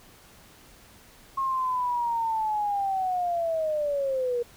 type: linear sweep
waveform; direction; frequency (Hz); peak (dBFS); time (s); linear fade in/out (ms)
sine; down; 1083 to 471.9; -24; 1.37-4.43; 10
effects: pink hiss -53 dBFS RMS until 4.56 s